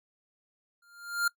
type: tone with exponential growth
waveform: square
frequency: 1400 Hz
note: F6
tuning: 4 cents sharp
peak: -23 dBFS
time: 0.82-1.28 s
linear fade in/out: 5 ms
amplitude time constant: 98 ms
effects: noise-tail reverb RT60 0.1 s tail -22 dB re dry